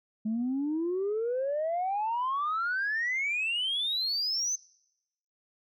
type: exponential sweep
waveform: sine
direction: up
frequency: 212.4 to 6272 Hz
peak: -26 dBFS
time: 0.25-4.56 s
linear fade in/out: 10 ms
effects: noise-tail reverb RT60 0.9 s tail -25 dB re dry + tanh soft clip ceiling -24 dBFS